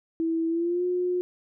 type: tone with pitch glide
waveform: sine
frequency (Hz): 327.7 to 359.4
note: E4 to F4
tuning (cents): -10 to +50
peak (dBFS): -23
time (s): 0.2-1.21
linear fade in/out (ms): 0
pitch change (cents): +160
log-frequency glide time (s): 0.48-0.84
effects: none